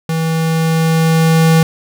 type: tone with level ramp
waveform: square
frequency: 162.1 Hz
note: E3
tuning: 29 cents flat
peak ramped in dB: -15 to -7 dBFS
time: 0.09-1.63 s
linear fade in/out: 2 ms
effects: none